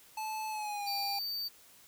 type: tone with pitch glide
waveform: square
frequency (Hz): 869 to 801.5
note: A5 to G5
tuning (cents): -22 to +38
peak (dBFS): -36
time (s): 0.17-1.19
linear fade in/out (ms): 5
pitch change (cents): -140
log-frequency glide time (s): 0.49-0.91
type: tone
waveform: square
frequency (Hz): 4600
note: D8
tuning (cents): -37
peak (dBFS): -35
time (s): 0.86-1.49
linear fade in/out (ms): 20
effects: white hiss -59 dBFS RMS until 1.87 s